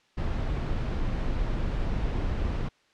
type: noise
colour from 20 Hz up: brown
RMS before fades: -28 dBFS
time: 0.17-2.69 s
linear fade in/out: 10 ms
effects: white hiss -64 dBFS RMS until 2.93 s + low-pass 4000 Hz 12 dB/octave